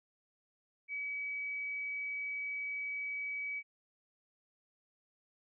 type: tone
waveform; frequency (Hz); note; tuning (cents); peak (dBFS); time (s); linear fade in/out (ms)
sine; 2278; C#7; +47; -36; 0.88-3.63; 50
effects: none